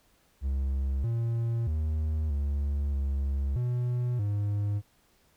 triangle tone with pitch steps, 67.6 / 116.1 / 77.6 / 71.1 / 69 / 122.7 / 102.5 Hz, C#2 / A#2 / D#2 / C#2 / C#2 / B2 / G#2, -43 / -7 / -4 / +45 / -7 / -11 / -22 cents, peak -24 dBFS, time 0.41-4.82 s, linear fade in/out 50 ms, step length 630 ms, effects pink hiss -66 dBFS RMS until 5.36 s

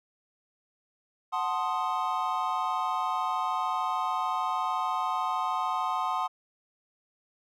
triangle chord, F# diminished seventh, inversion none, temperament equal, 740 / 880 / 1046.5 / 1244.5 Hz, F#5 / A5 / C6 / Eb6, 0 / 0 / 0 / 0 cents, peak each -31 / -32 / -29 / -31 dBFS, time 1.32-6.28 s, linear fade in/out 20 ms, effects none

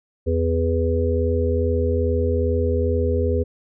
harmonic tone with a mistuned harmonic, 82.41 Hz, E2, in tune, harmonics 1 / 3 / 5 / 6, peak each -20 / -27 / -24 / -24 dBFS, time 0.26-3.44 s, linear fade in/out 20 ms, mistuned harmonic 3, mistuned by +22 cents, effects none

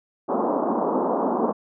pink band-pass noise, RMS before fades -23 dBFS, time 0.28-1.53 s, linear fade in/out 20 ms, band 210 to 1100 Hz, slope 48 dB/octave, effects none

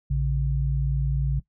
sine tone pair together, 58.15 / 138.3 Hz, A#1 / C#3, -4 / -4 cents, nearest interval octave + minor third, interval 1500 cents, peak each -24 dBFS, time 0.1-1.4 s, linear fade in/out 10 ms, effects noise-tail reverb RT60 0.1 s tail -18 dB re dry

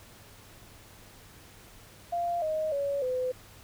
sine tone with pitch steps, 693 / 624.6 / 562.9 / 507.3 Hz, F5 / D#5 / C#5 / B4, -14 / +7 / +26 / +46 cents, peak -27 dBFS, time 2.12-3.32 s, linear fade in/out 10 ms, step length 300 ms, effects added 101 Hz sine -58 dBFS peak until 3.63 s + pink hiss -53 dBFS RMS until 3.63 s

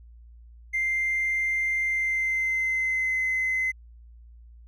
triangle tone with pitch glide, 2093 to 2049 Hz, C7 to C7, 0 to -37 cents, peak -20 dBFS, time 0.73-3.72 s, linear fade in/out 20 ms, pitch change -37 cents, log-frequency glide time 1.83-3.18 s, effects tanh soft clip ceiling -20 dBFS + added 58 Hz sine -46 dBFS peak until 4.67 s

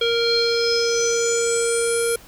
square tone with low-pass filter sweep, 466.2 Hz, A#4, in tune, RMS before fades -20 dBFS, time 0.01-2.16 s, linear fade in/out 5 ms, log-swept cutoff 3500 to 11000 Hz, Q 9.5, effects pink hiss -46 dBFS RMS until 2.27 s

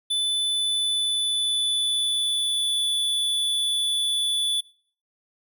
square tone with pitch glide, 3500 to 3462 Hz, A7 to A7, -10 to -29 cents, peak -22 dBFS, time 0.1-4.61 s, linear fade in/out 10 ms, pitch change -19 cents, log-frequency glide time 0.47-2.88 s, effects noise-tail reverb RT60 0.5 s tail -23 dB re dry

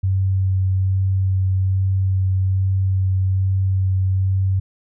sine tone with vibrato, 95 Hz, F#2, 46 cents sharp, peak -15 dBFS, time 0.03-4.6 s, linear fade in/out 10 ms, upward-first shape sine, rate 1.2 Hz, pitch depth 11 cents each way, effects none

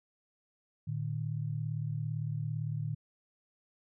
sine tone pair together, 113.45 / 151.2 Hz, A#2 / D#3, -47 / -49 cents, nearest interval perfect fourth, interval 498 cents, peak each -35 / -35 dBFS, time 0.87-2.95 s, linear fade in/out 10 ms, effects none

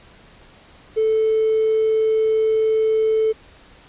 triangle tone with hard clipping, 439.2 Hz, A4, 3 cents flat, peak -15 dBFS, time 0.96-3.33 s, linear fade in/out 20 ms, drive 3 dB, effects pink hiss -48 dBFS RMS until 3.88 s + resampled to 8000 Hz

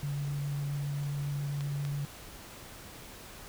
sine tone with vibrato, 142.9 Hz, D3, 47 cents flat, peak -31 dBFS, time 0.03-2.05 s, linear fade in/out 0 ms, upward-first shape square, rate 7.4 Hz, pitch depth 8 cents each way
clicks, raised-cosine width 0.2 ms, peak -25 dBFS, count 2, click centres 1.608 / 1.851 s
effects pink hiss -48 dBFS RMS until 3.48 s

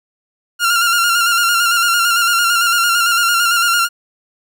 sawtooth tone with vibrato, 1394 Hz, F6, 4 cents flat, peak -8 dBFS, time 0.59-3.89 s, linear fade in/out 50 ms, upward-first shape square, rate 8.9 Hz, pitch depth 34 cents each way, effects none

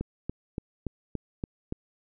click train, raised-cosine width 3 ms, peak -18 dBFS, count 7, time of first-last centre 0.01-1.724 s, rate 3.5 Hz, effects none

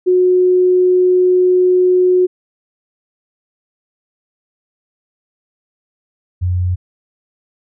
sine tone pair in turn, 364.7 / 90.18 Hz, F#4 / F#2, -25 / -44 cents, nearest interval 2 octaves, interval 2419 cents, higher first, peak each -8 / -13 dBFS, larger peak first, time 0.06-2.27 / 6.41-6.76 s, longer first, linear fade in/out 20 ms, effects none

